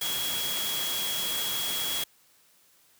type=tone in noise; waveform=sine; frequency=3322 Hz; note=G#7; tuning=in tune; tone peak=-31 dBFS; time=0.01-2.04 s; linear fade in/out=5 ms; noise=white; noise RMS=-32 dBFS; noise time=0.01-2.04 s; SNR=-2 dB; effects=white hiss -62 dBFS RMS until 2.99 s + high-pass 80 Hz 12 dB/octave